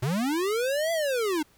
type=linear two-way sweep; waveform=square; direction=up then down; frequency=115.1 to 677 to 290.7 Hz; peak=-25 dBFS; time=0.02-1.43 s; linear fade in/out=10 ms; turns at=0.92 s; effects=pink hiss -61 dBFS RMS until 1.57 s